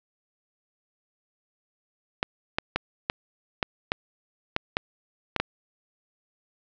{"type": "clicks", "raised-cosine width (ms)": 0.3, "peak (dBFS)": -7, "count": 10, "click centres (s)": [2.229, 2.585, 2.76, 3.099, 3.628, 3.919, 4.564, 4.769, 5.363, 5.4], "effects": ["low-pass 5000 Hz 12 dB/octave"]}